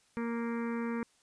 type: harmonic tone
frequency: 233.1 Hz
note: A#3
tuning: in tune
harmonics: 1 / 2 / 4 / 5 / 6 / 7 / 8 / 9 / 10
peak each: -33 / -39 / -45 / -47 / -49 / -50 / -51 / -52 / -53 dBFS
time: 0.17-1.03 s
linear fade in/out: 0 ms
effects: white hiss -68 dBFS RMS until 1.22 s + resampled to 22050 Hz